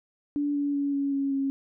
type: tone with pitch steps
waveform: sine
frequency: 289.4 / 286.1 / 282.8 / 279.5 / 276.3 / 273.2 Hz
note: D4 / D4 / C#4 / C#4 / C#4 / C#4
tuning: -25 / -45 / +35 / +14 / -6 / -25 cents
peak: -24 dBFS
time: 0.36-1.5 s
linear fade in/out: 0 ms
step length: 190 ms
effects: none